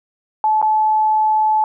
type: tone with dropouts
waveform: sine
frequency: 864 Hz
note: A5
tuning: 32 cents flat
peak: -12 dBFS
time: 0.44-1.64 s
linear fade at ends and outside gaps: 1 ms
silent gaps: 0.616-0.626 s
effects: none